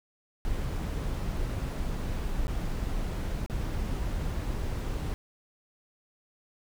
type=noise with dropouts; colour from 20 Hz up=brown; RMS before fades=-31 dBFS; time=0.45-5.14 s; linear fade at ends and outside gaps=0 ms; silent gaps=2.469-2.48 / 3.462-3.498 s; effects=none